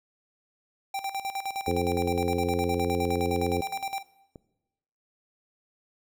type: tone with tremolo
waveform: square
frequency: 784 Hz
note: G5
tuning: in tune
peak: -29 dBFS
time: 0.94-4.03 s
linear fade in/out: 5 ms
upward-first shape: square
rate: 9.7 Hz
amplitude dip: 75%
type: harmonic tone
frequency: 87.31 Hz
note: F2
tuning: in tune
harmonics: 1 / 2 / 3 / 4 / 5 / 6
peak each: -32 / -34 / -32 / -32 / -29 / -33 dBFS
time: 1.67-3.61 s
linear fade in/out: 5 ms
type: click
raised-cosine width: 2 ms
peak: -30 dBFS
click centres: 4.358 s
effects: noise-tail reverb RT60 1.0 s tail -20 dB re dry